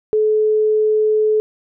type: tone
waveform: sine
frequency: 430 Hz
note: A4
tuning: 40 cents flat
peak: -12 dBFS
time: 0.13-1.4 s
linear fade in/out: 0 ms
effects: none